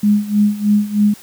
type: tone with tremolo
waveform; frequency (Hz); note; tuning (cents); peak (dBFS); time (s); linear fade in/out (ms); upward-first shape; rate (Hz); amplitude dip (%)
sine; 207.7; G#3; 0; -8; 0.03-1.14; 5; sine; 3.2; 85
effects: white hiss -41 dBFS RMS until 1.22 s